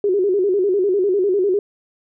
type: tone with vibrato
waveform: sine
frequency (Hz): 386.4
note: G4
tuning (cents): -25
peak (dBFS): -14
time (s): 0.04-1.59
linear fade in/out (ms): 2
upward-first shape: square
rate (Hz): 10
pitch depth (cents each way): 98
effects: none